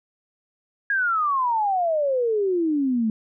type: exponential sweep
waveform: sine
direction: down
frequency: 1661.2 to 214 Hz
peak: -19 dBFS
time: 0.9-3.1 s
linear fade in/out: 2 ms
effects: none